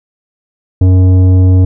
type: tone with tanh clipping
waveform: sine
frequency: 92.5 Hz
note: F#2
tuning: in tune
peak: -5 dBFS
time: 0.81-1.65 s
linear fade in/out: 5 ms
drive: 11 dB
effects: none